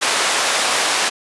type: band-pass noise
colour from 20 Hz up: pink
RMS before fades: -18 dBFS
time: 0.01-1.1 s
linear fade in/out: 20 ms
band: 690 to 10000 Hz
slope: 12 dB/octave
effects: resampled to 24000 Hz